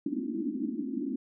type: band-pass noise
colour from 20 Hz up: pink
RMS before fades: -33 dBFS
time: 0.06-1.16 s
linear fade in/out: 5 ms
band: 210 to 340 Hz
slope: 96 dB/octave
effects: none